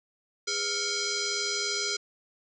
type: tone with frequency modulation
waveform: sine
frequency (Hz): 410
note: G#4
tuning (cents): -22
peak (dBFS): -27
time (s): 0.47-1.97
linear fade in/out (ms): 10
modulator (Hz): 907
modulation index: 6.7
effects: none